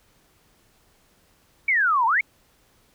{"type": "exponential two-way sweep", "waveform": "sine", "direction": "down then up", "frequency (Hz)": [2313, 880, 2313], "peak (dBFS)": -17, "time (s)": [1.68, 2.21], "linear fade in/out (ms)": 5, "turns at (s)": 2.06, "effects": ["pink hiss -61 dBFS RMS until 2.94 s"]}